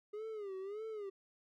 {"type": "tone with vibrato", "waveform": "triangle", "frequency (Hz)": 409.7, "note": "G#4", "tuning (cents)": -24, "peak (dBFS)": -39, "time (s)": [0.13, 1.1], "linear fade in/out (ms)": 10, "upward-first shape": "sine", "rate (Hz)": 1.7, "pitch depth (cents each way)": 140, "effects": []}